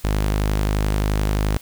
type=tone; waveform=sawtooth; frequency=51.5 Hz; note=G#1; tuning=14 cents flat; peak=-14 dBFS; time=0.04-1.57 s; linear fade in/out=0 ms; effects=white hiss -46 dBFS RMS until 1.61 s